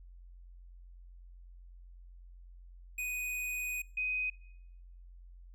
square / sine tone pair in turn, 2489 / 2506 Hz, D#7 / D#7, 0 / +12 cents, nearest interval unison, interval 12 cents, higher second, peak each -35 / -31 dBFS, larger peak second, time 2.98-3.82 / 3.97-4.3 s, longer first, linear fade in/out 5 ms, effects noise-tail reverb RT60 0.9 s tail -25 dB re dry + added 44 Hz sine -50 dBFS peak until 5.54 s

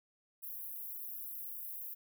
pink high-pass noise, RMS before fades -44 dBFS, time 0.42-1.95 s, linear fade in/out 20 ms, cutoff 12000 Hz, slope 48 dB/octave, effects none

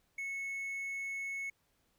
triangle tone, 2199 Hz, C#7, 14 cents flat, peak -35 dBFS, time 0.18-1.5 s, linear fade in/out 5 ms, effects pink hiss -75 dBFS RMS until 1.98 s

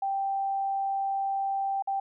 sine tone with dropouts, 784 Hz, G5, in tune, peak -26 dBFS, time 0.02-2 s, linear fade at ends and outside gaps 5 ms, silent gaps 1.824-1.873 s, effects none

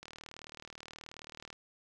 click train, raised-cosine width 0.2 ms, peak -29 dBFS, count 59, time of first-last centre 0.03-1.529 s, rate 38.7 Hz, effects none

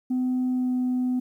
sine tone with pitch glide, 253.8 to 251.8 Hz, B3 to B3, +47 to +34 cents, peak -20 dBFS, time 0.1-1.2 s, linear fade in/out 10 ms, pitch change -13 cents, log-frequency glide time 0.5-0.73 s, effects tanh soft clip ceiling -20 dBFS + 10-bit

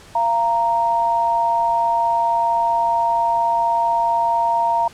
sine tone pair together, 686 / 930.4 Hz, F5 / A#5, -31 / -4 cents, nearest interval perfect fourth, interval 527 cents, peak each -21 / -16 dBFS, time 0.15-4.88 s, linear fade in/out 5 ms, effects pink hiss -44 dBFS RMS until 4.93 s + low-pass 9000 Hz 12 dB/octave

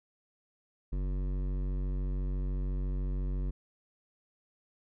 sine tone with hard clipping, 47 Hz, F#1, 28 cents sharp, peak -32 dBFS, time 0.92-3.51 s, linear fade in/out 10 ms, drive 14 dB, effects none

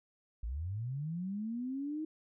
sine linear sweep, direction up, 50.5 to 317.5 Hz, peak -35 dBFS, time 0.43-2.05 s, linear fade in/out 5 ms, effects none

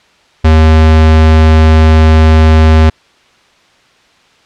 square tone, 79 Hz, D#2, 27 cents sharp, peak -3 dBFS, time 0.44-2.9 s, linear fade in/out 10 ms, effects white hiss -47 dBFS RMS until 4.45 s + low-pass 4000 Hz 12 dB/octave

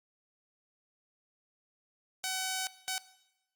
5% pulse tone bursts at uneven times, 755 Hz, F#5, 35 cents sharp, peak -21 dBFS, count 2, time 2.24-2.67 / 2.88-2.98 s, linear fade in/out 0 ms, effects noise-tail reverb RT60 0.9 s tail -18 dB re dry + Opus 48 kbps

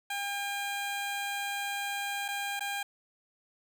15% pulse tone with dropouts, 804 Hz, G5, 44 cents sharp, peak -26 dBFS, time 0.1-2.83 s, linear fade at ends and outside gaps 5 ms, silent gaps 2.282-2.285 / 2.595-2.606 s, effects none

